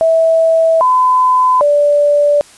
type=tone with pitch steps; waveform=sine; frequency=652 / 1013 / 583 Hz; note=E5 / B5 / D5; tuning=-19 / +44 / -13 cents; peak=-7 dBFS; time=0.01-2.41 s; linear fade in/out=0 ms; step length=800 ms; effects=white hiss -41 dBFS RMS until 2.57 s + resampled to 24000 Hz